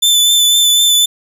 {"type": "tone with vibrato", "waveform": "sawtooth", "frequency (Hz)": 3520, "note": "A7", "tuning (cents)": 0, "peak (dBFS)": -5, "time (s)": [0.02, 1.06], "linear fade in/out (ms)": 10, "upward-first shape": "triangle", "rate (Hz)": 4, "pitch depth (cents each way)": 23, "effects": []}